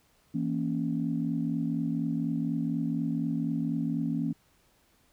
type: chord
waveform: sine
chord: A# diminished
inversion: second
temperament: equal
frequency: 164.81 / 233.1 / 277.2 Hz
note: E3 / A#3 / C#4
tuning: 0 / 0 / 0 cents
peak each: -31 dBFS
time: 0.34-4.33 s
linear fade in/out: 10 ms
effects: tanh soft clip ceiling -17 dBFS + pink hiss -66 dBFS RMS until 5.12 s